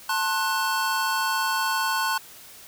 square chord, F# diminished, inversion first, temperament just, 888 / 1065.6 / 1480 Hz, A5 / C6 / F#6, +16 / +31 / 0 cents, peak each -28 dBFS, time 0.09-2.18 s, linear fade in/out 5 ms, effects white hiss -46 dBFS RMS until 2.67 s

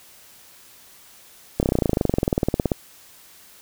slowing click train, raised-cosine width 2 ms, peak -5 dBFS, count 27, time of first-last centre 1.6-2.718 s, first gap 29 ms, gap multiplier 1.03, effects white hiss -49 dBFS RMS until 3.61 s

